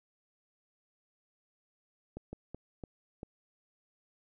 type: slowing click train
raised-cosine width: 2 ms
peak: -28 dBFS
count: 5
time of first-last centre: 2.17-3.231 s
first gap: 160 ms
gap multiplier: 1.35
effects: none